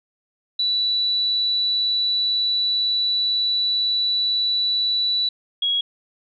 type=tone pair in turn; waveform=sine; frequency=3951 / 3315 Hz; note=B7 / G#7; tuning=0 / -4 cents; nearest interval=minor third; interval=304 cents; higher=first; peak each=-18 / -18 dBFS; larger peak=neither; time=0.59-5.29 / 5.62-5.81 s; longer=first; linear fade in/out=5 ms; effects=none